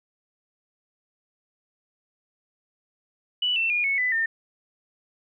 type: tone with pitch steps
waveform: sine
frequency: 2960 / 2683 / 2432 / 2205 / 1998.5 / 1811.6 Hz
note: F#7 / E7 / D#7 / C#7 / B6 / A#6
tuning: 0 / +30 / -40 / -10 / +20 / -50 cents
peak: -21 dBFS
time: 3.42-4.26 s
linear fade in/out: 5 ms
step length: 140 ms
effects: none